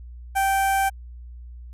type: tone with notch filter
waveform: sawtooth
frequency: 780 Hz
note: G5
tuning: 9 cents flat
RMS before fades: -21 dBFS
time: 0.35-0.9 s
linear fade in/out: 20 ms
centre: 4200 Hz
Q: 0.61
effects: added 60 Hz sine -37 dBFS peak until 1.73 s + resampled to 32000 Hz